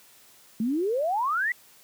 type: exponential sweep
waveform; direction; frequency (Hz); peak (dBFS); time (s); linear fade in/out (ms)
sine; up; 210.2 to 2019; -23; 0.6-1.52; 2
effects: white hiss -55 dBFS RMS until 1.83 s + high-pass 100 Hz 12 dB/octave